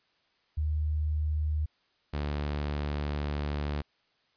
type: tone pair in turn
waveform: sine / sawtooth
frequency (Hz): 76.4 / 73.19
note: D#2 / D2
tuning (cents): -31 / -5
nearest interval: minor second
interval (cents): 74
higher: first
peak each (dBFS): -26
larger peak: neither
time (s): 0.57-1.66 / 2.13-3.82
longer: second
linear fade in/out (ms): 10
effects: white hiss -70 dBFS RMS until 4.36 s + resampled to 11025 Hz